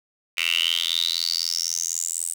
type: tone with high-pass filter sweep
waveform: 10% pulse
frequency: 84 Hz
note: E2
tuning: 33 cents sharp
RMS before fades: -25 dBFS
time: 0.37-2.34 s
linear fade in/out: 10 ms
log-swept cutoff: 2500 to 8700 Hz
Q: 9.2
effects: none